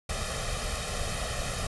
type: noise with comb filter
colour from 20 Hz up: pink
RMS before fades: -32 dBFS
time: 0.09-1.67 s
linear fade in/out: 5 ms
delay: 1.6 ms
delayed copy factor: +0.8
effects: resampled to 24000 Hz